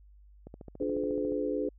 click train, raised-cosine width 2 ms, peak -31 dBFS, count 13, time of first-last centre 0.47-1.321 s, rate 14.1 Hz
sine chord, D diminished seventh, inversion none, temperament just, 293.7 / 352.4 / 422.9 / 507.5 Hz, D4 / F4 / Ab4 / Cb5, 0 / +16 / +31 / +47 cents, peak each -33 / -38 / -33 / -34 dBFS, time 0.8-1.69 s, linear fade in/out 5 ms
effects added 50 Hz sine -53 dBFS peak until 1.78 s

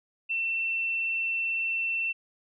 sine tone, 2691 Hz, E7, 35 cents sharp, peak -26 dBFS, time 0.29-2.13 s, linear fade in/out 20 ms, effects none

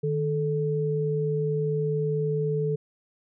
sine tone pair together, 153.23 / 435.4 Hz, D#3 / A4, -26 / -18 cents, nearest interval octave + tritone, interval 1808 cents, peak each -26 dBFS, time 0.03-2.76 s, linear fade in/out 10 ms, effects none

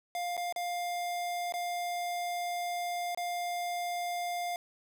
square tone with dropouts, 703 Hz, F5, 11 cents sharp, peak -33 dBFS, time 0.15-4.56 s, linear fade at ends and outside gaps 1 ms, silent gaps 0.368-0.376 / 0.525-0.561 / 1.523-1.539 / 3.148-3.174 s, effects none

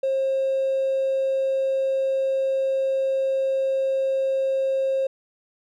triangle tone with hard clipping, 535 Hz, C5, 38 cents sharp, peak -20 dBFS, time 0.03-5.07 s, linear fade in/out 5 ms, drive 3 dB, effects none

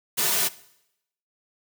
white noise with comb filter, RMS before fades -23 dBFS, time 0.17-0.49 s, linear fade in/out 20 ms, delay 3.7 ms, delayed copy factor -1, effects noise-tail reverb RT60 0.8 s tail -19 dB re dry + high-pass 150 Hz 12 dB/octave

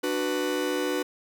45% pulse chord, B minor, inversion first, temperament just, 296.3 / 370.4 / 493.9 Hz, D4 / F#4 / B4, +15 / +2 / 0 cents, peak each -30 dBFS, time 0.03-1.03 s, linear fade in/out 10 ms, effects none

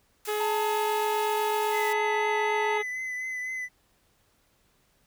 white high-pass noise, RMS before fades -40 dBFS, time 0.25-1.93 s, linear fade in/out 2 ms, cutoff 720 Hz, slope 12 dB/octave
harmonic tone, 422.5 Hz, G#4, 30 cents sharp, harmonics 1 / 2 / 3 / 4 / 5 / 6 / 7 / 8 / 9, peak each -28 / -34 / -38 / -40 / -42 / -44 / -45 / -46 / -47 dBFS, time 0.27-2.83 s, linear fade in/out 20 ms
triangle tone, 893 Hz, A5, 25 cents sharp, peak -26 dBFS, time 0.4-2.78 s, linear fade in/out 5 ms
triangle tone with vibrato, 2021 Hz, B6, 39 cents sharp, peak -29 dBFS, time 1.71-3.69 s, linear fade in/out 50 ms, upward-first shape triangle, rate 4 Hz, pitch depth 31 cents each way
effects pink hiss -67 dBFS RMS until 5.06 s

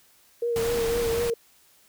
sine tone with vibrato, 466.2 Hz, A#4, in tune, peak -23 dBFS, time 0.42-1.34 s, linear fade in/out 5 ms, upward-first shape triangle, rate 4 Hz, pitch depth 41 cents each way
pink noise, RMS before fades -32 dBFS, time 0.56-1.3 s, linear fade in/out 0 ms
effects white hiss -59 dBFS RMS until 1.88 s

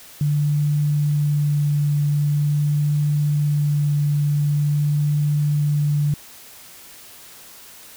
sine tone with vibrato, 146.83 Hz, D3, in tune, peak -16 dBFS, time 0.21-6.14 s, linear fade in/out 2 ms, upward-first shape sine, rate 0.44 Hz, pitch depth 9 cents each way, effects white hiss -43 dBFS RMS until 7.96 s

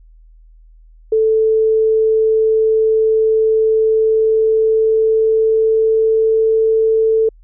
sine tone with pitch glide, 440 to 443.3 Hz, A4 to A4, 0 to +13 cents, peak -10 dBFS, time 1.12-7.29 s, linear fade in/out 5 ms, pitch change +13 cents, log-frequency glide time 3.9-6.58 s, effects added 40 Hz sine -41 dBFS peak until 7.43 s

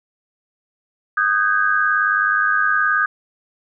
sine tone cluster, 1240 / 1530 / 1629 Hz, D#6 / G6 / G#6, -6 / -42 / -34 cents, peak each -19 dBFS, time 1.17-3.06 s, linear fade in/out 5 ms, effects none

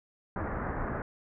pink low-pass noise, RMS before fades -34 dBFS, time 0.36-1.02 s, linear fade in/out 2 ms, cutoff 1800 Hz, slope 48 dB/octave, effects none

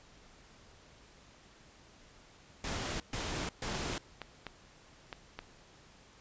pink noise bursts, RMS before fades -37 dBFS, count 3, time 2.64-3.98 s, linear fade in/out 2 ms, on 360 ms, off 130 ms
clicks, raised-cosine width 0.3 ms, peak -24 dBFS, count 7, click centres 3.432 / 3.752 / 3.935 / 4.217 / 4.467 / 5.128 / 5.39 s
effects pink hiss -59 dBFS RMS until 6.2 s + resampled to 16000 Hz

